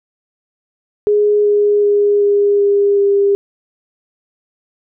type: tone with pitch steps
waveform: sine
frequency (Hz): 416 / 412.9 / 409.8 / 406.7 / 403.7 / 400.7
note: G#4 / G#4 / G#4 / G#4 / G#4 / G4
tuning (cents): +3 / -10 / -23 / -36 / -49 / +38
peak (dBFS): -9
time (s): 1.07-3.35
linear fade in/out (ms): 0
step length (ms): 380
effects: none